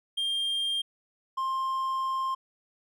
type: tone pair in turn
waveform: triangle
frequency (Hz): 3200 / 1056.8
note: G7 / C6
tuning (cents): +35 / +17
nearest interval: octave + perfect fifth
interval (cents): 1918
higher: first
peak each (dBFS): -25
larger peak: neither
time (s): 0.17-0.82 / 1.37-2.35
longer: second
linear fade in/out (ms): 10
effects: none